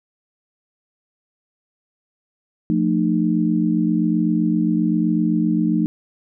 sine tone cluster, 176 / 223.7 / 304.8 Hz, F3 / A3 / D#4, +14 / +29 / -36 cents, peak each -20 dBFS, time 2.7-5.86 s, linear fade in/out 0 ms, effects none

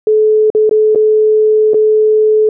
sine tone with dropouts, 430.9 Hz, A4, 36 cents flat, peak -6 dBFS, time 0.07-2.49 s, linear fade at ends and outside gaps 2 ms, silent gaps 0.502-0.549 / 0.694-0.711 / 0.949-0.957 / 1.735-1.743 s, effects none

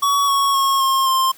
square tone with pitch steps, 1127 / 1108.3 / 1089.9 / 1071.8 / 1054 Hz, C#6 / C#6 / C#6 / C6 / C6, +28 / -1 / -30 / +41 / +12 cents, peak -15 dBFS, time 0.02-1.32 s, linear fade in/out 10 ms, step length 260 ms, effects white hiss -46 dBFS RMS until 1.37 s

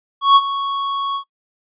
square tone with ADSR envelope, 1108.7 Hz, C#6, in tune, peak -6 dBFS, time 0.21-1.24 s, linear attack 150 ms, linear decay 43 ms, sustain -14 dB, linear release 85 ms, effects noise-tail reverb RT60 0.1 s tail -24 dB re dry + resampled to 8000 Hz

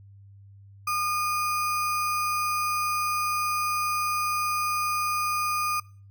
sine tone with sample-and-hold, 1216 Hz, D#6, 40 cents flat, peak -24 dBFS, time 0.87-5.8 s, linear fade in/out 5 ms, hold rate 3675 Hz, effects noise-tail reverb RT60 0.4 s tail -22 dB re dry + added 99 Hz sine -47 dBFS peak until 6.1 s

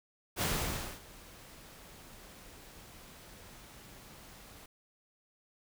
pink noise with ADSR envelope, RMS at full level -31 dBFS, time 0.36-4.66 s, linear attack 54 ms, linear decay 580 ms, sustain -22 dB, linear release 3 ms, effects none

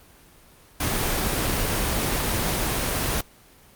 pink noise, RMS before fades -24 dBFS, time 0.8-3.21 s, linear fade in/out 5 ms, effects pink hiss -52 dBFS RMS until 3.75 s + Opus 24 kbps

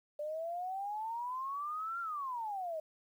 sine exponential two-way sweep, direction up then down, 587.3 to 1396.9 to 613 Hz, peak -36 dBFS, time 0.19-2.8 s, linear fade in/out 5 ms, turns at 2 s, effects 11-bit

